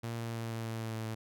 sawtooth tone with pitch steps, 116.2 / 115.33 / 114.47 / 113.61 / 112.76 / 111.92 / 111.08 Hz, A#2 / A#2 / A#2 / A#2 / A2 / A2 / A2, -5 / -18 / -31 / -44 / +43 / +30 / +17 cents, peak -32 dBFS, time 0.03-1.15 s, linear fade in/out 10 ms, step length 160 ms, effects none

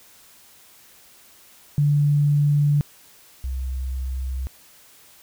sine tone pair in turn, 145.7 / 64.9 Hz, D3 / C2, -13 / -13 cents, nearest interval octave + major second, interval 1400 cents, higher first, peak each -15 / -24 dBFS, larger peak first, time 1.78-2.81 / 3.44-4.47 s, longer neither, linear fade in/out 0 ms, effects white hiss -51 dBFS RMS until 5.22 s

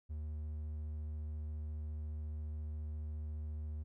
triangle tone, 76.2 Hz, D#2, 36 cents flat, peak -37 dBFS, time 0.09-3.84 s, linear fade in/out 20 ms, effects none

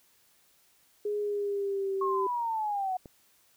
sine tone with pitch glide, 415.3 to 387.5 Hz, G#4 to G4, 0 to -20 cents, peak -28 dBFS, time 1.05-2.27 s, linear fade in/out 5 ms, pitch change -120 cents, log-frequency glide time 1.2-1.94 s
sine linear sweep, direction down, 1093 to 730 Hz, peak -28 dBFS, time 2.01-2.97 s, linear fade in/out 5 ms
click, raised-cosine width 2 ms, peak -32 dBFS, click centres 3.058 s
effects white hiss -65 dBFS RMS until 3.56 s

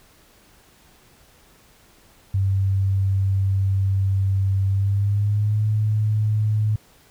sine tone with pitch glide, 97 to 107.01 Hz, G2 to A2, -18 to -48 cents, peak -17 dBFS, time 2.34-6.76 s, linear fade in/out 5 ms, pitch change +170 cents, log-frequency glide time 4.66-5.65 s, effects pink hiss -54 dBFS RMS until 7.1 s

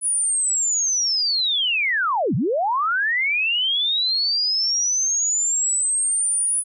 sine linear two-way sweep, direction down then up, 9956 to 107.7 to 9956 Hz, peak -18 dBFS, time 0.01-6.64 s, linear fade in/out 50 ms, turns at 2.35 s, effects none

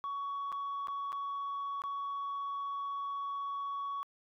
sine tone with dropouts, 1121 Hz, C#6, 19 cents sharp, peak -33 dBFS, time 0.04-4.03 s, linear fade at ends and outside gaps 0 ms, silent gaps 0.519-0.525 / 0.872-0.883 / 1.121-1.128 / 1.819-1.838 s, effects tanh soft clip ceiling -33 dBFS

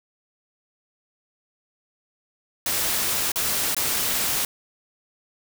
white noise with dropouts, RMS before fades -24 dBFS, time 2.66-4.45 s, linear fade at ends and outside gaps 2 ms, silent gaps 3.319-3.358 / 3.747-3.766 s, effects none

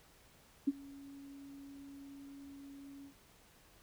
sine tone with ADSR envelope, 278.5 Hz, C#4, 8 cents sharp, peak -25 dBFS, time 0.67-3.14 s, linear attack 11 ms, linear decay 33 ms, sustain -24 dB, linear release 96 ms, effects pink hiss -64 dBFS RMS until 3.82 s

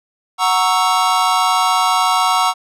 square chord, F# dominant seventh, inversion none, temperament equal, 740 / 932.3 / 1108.7 / 1318.5 Hz, F#5 / A#5 / C#6 / E6, 0 / 0 / 0 / 0 cents, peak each -19 dBFS, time 0.38-2.54 s, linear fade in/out 50 ms, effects low-pass 10000 Hz 12 dB/octave

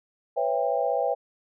sine chord, C# half-diminished seventh, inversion third, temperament just, 498.9 / 554.4 / 665.2 / 798.3 Hz, B4 / C#5 / E5 / G5, +17 / 0 / +16 / +31 cents, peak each -28 dBFS, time 0.36-1.15 s, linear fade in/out 20 ms, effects none

